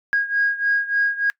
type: beating tone pair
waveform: sine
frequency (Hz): 1637 / 1640.4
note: G#6 / G#6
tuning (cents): -25 / -22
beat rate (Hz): 3.4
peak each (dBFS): -19 / -22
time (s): 0.13-1.3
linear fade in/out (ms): 0
effects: noise-tail reverb RT60 0.1 s tail -23 dB re dry + tanh soft clip ceiling -10 dBFS